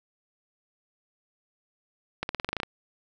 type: accelerating click train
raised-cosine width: 0.3 ms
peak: -13 dBFS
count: 10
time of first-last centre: 2.23-2.632 s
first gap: 61 ms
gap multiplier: 0.92
effects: none